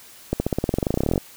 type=accelerating click train; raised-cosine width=2 ms; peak=-7 dBFS; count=22; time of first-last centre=0.33-1.179 s; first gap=70 ms; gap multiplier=0.94; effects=white hiss -46 dBFS RMS until 1.36 s